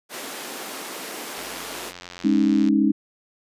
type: high-pass noise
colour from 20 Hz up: pink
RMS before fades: -34 dBFS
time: 0.09-1.93 s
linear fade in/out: 50 ms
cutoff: 250 Hz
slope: 24 dB/octave
type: click train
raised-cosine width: 0.2 ms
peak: -20 dBFS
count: 117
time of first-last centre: 1.38-2.686 s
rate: 88.8 Hz
type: chord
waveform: sine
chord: Ab suspended fourth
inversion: none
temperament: just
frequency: 207.7 / 276.9 / 311.5 Hz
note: Ab3 / Db4 / Eb4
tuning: 0 / -2 / +2 cents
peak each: -20 dBFS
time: 2.24-2.92 s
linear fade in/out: 10 ms
effects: resampled to 32000 Hz